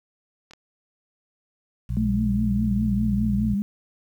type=clicks; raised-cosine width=0.2 ms; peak=-28 dBFS; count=2; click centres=0.51 / 0.535 s
type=harmonic tone; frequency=59.6 Hz; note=A#1; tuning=39 cents sharp; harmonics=1 / 2 / 3; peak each=-27 / -27 / -34 dBFS; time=1.89-3.55 s; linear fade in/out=10 ms
type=tone with vibrato; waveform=sine; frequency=207.7 Hz; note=G#3; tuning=in tune; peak=-21 dBFS; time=1.97-3.62 s; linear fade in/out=0 ms; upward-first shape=triangle; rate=4.9 Hz; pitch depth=110 cents each way
effects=9-bit